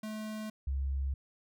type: tone pair in turn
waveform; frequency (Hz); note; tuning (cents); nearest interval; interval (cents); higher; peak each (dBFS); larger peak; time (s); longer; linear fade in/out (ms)
square / sine; 215.7 / 67.94; A3 / C#2; -34 / -34; octave + minor sixth; 2000; first; -38 / -30; second; 0.03-0.5 / 0.67-1.14; neither; 5
effects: none